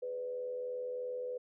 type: tone with frequency modulation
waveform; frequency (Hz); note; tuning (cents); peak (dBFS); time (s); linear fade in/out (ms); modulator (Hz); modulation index
sine; 498.6; B4; +16; -36; 0.02-1.38; 10; 83.1; 0.41
effects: none